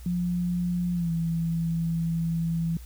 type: tone with pitch glide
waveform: sine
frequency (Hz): 176.7 to 165.82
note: F3 to E3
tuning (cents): +21 to +11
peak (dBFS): -24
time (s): 0.06-2.77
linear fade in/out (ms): 2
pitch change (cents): -110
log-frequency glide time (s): 0.93-1.11
effects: added 60 Hz sine -40 dBFS peak until 2.85 s + white hiss -54 dBFS RMS until 2.85 s